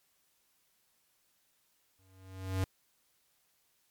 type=tone with exponential growth; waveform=square; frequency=94.5 Hz; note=F#2; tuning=37 cents sharp; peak=-28 dBFS; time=1.99-2.64 s; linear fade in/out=0 ms; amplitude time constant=140 ms; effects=white hiss -73 dBFS RMS until 3.9 s + MP3 96 kbps